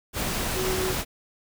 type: tone in noise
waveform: sine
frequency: 372.8 Hz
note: F#4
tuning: 13 cents sharp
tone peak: -27 dBFS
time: 0.54-0.96 s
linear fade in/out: 50 ms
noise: pink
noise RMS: -28 dBFS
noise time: 0.13-1.05 s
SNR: -2 dB
effects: none